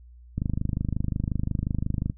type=click train; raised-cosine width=5 ms; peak=-14 dBFS; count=45; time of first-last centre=0.38-2.099 s; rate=25.6 Hz; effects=noise-tail reverb RT60 0.1 s tail -18 dB re dry + added 60 Hz sine -46 dBFS peak until 2.17 s